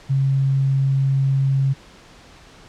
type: tone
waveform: sine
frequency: 135.8 Hz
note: C#3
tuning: 35 cents flat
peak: -15 dBFS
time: 0.09-1.74 s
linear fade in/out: 20 ms
effects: pink hiss -46 dBFS RMS until 2.68 s + low-pass 6000 Hz 12 dB/octave